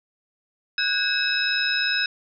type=tone cluster; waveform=sine; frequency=1483 / 1625 / 2582 / 3831 / 5140 Hz; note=F#6 / G#6 / E7 / A#7 / E8; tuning=+4 / -38 / -37 / +47 / -45 cents; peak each=-27 dBFS; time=0.78-2.06 s; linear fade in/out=2 ms; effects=none